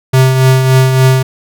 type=tone with tremolo; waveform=square; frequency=130.81 Hz; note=C3; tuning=in tune; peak=-4 dBFS; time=0.13-1.23 s; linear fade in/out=10 ms; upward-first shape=triangle; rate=3.5 Hz; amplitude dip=50%; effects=none